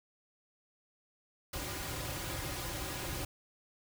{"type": "noise with comb filter", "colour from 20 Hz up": "pink", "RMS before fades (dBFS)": -39, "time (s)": [1.53, 3.25], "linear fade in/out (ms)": 5, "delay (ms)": 4.5, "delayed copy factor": -0.75, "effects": []}